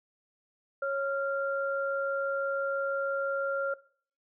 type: tone pair together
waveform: sine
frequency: 550.4 / 1387 Hz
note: C#5 / F6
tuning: -12 / -12 cents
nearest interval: octave + major third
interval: 1600 cents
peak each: -30 / -32 dBFS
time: 0.82-3.74 s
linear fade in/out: 5 ms
effects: noise-tail reverb RT60 0.5 s tail -19 dB re dry